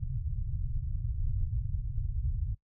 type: low-pass noise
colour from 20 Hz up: pink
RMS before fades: -32 dBFS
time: 0-2.55 s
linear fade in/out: 20 ms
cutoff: 130 Hz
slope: 48 dB/octave
effects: noise-tail reverb RT60 0.1 s tail -19 dB re dry